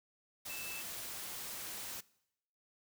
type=tone in noise; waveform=sine; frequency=2637 Hz; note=E7; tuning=in tune; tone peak=-46 dBFS; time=0.49-0.82 s; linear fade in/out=10 ms; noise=white; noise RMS=-44 dBFS; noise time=0.45-2.01 s; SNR=-5 dB; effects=noise-tail reverb RT60 0.8 s tail -22 dB re dry